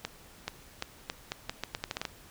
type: accelerating click train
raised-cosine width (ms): 0.2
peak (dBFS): -15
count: 13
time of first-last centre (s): 0.05-2.052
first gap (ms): 430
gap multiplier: 0.8
effects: pink hiss -54 dBFS RMS until 2.3 s